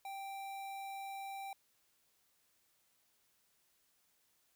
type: tone with notch filter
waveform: square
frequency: 784 Hz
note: G5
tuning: in tune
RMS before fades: -45 dBFS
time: 0.05-1.53 s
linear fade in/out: 2 ms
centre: 6000 Hz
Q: 1.7
effects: white hiss -75 dBFS RMS until 4.55 s